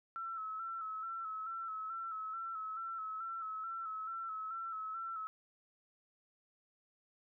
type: tone with vibrato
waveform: sine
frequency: 1318.5 Hz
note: E6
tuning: in tune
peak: -39 dBFS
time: 0.16-5.27 s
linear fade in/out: 0 ms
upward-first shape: square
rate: 2.3 Hz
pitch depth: 35 cents each way
effects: none